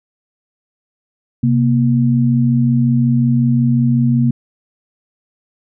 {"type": "tone pair together", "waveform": "sine", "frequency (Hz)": [130.81, 236.3], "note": ["C3", "A#3"], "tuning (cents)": [0, 24], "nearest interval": "minor seventh", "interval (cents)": 1024, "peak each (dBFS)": -13, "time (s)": [1.43, 4.31], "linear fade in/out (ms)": 5, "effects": []}